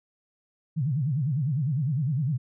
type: tone with vibrato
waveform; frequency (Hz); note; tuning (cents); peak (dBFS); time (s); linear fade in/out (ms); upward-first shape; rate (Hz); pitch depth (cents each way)
sine; 140.5; C#3; +24; -23; 0.76-2.38; 20; sine; 9.9; 260
effects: none